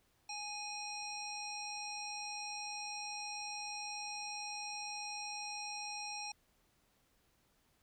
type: harmonic tone with a mistuned harmonic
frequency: 830.6 Hz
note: G#5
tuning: in tune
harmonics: 1 / 3 / 5 / 7 / 9 / 10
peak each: -46 / -47 / -50 / -45 / -57 / -57 dBFS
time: 0.29-6.32 s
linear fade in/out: 5 ms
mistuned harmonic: 7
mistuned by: -67 cents
effects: pink hiss -74 dBFS RMS until 7.82 s